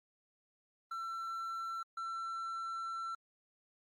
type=tone bursts at uneven times; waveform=triangle; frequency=1345 Hz; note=E6; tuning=34 cents sharp; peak=-36 dBFS; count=2; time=0.91-1.83 / 1.97-3.15 s; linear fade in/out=5 ms; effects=Opus 32 kbps